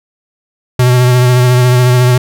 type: tone with vibrato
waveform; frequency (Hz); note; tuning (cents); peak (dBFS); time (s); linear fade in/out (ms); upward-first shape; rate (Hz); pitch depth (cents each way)
square; 124.8; B2; +19; -6; 0.79-2.18; 5; triangle; 14; 28
effects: none